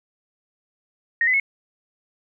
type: tone with pitch steps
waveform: sine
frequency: 1861 / 2018 / 2188 Hz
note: A#6 / B6 / C#7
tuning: -3 / +37 / -23 cents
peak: -16 dBFS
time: 1.21-1.399 s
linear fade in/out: 2 ms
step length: 63 ms
effects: none